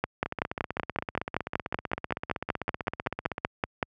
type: two click trains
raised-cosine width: 0.5 ms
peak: -16 / -10 dBFS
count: 50 / 21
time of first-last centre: 0.26-3.381 / 0.04-3.828 s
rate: 15.7 / 5.28 Hz
effects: high-pass 60 Hz 12 dB/octave